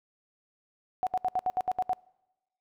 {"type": "tone bursts", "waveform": "sine", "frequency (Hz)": 740, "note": "F#5", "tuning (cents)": 0, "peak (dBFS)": -24, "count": 9, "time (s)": [1.03, 1.932], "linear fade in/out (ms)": 0, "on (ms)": 38, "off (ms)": 70, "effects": ["noise-tail reverb RT60 1.0 s tail -25 dB re dry"]}